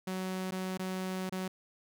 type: tone with dropouts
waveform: sawtooth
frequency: 186.7 Hz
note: F#3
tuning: 16 cents sharp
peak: -30 dBFS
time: 0.07-1.48 s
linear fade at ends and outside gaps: 5 ms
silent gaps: 0.51-0.52 / 0.775-0.793 / 1.295-1.322 s
effects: none